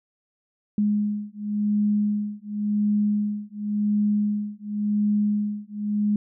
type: beating tone pair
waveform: sine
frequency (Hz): 207.7 / 208.62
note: G#3 / G#3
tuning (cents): 0 / +8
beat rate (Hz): 0.92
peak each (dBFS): -24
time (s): 0.78-6.16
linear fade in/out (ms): 2
effects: none